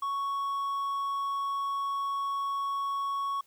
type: tone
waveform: triangle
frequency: 1111 Hz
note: C#6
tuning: 4 cents sharp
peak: -27 dBFS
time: 0.02-3.41 s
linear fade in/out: 5 ms
effects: white hiss -65 dBFS RMS until 3.46 s